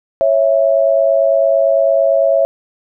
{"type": "tone pair together", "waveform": "sine", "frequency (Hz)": [551.1, 660], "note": ["C#5", "E5"], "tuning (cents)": [-10, 2], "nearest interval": "minor third", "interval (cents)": 312, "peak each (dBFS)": -12, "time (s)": [0.21, 2.45], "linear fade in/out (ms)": 0, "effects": []}